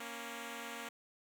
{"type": "tone pair together", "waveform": "5% pulse", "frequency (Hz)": [233.5, 277.2], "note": ["A#3", "C#4"], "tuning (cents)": [3, 0], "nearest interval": "minor third", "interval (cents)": 297, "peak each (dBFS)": [-33, -36], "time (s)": [0, 0.89], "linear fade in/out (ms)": 5, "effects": []}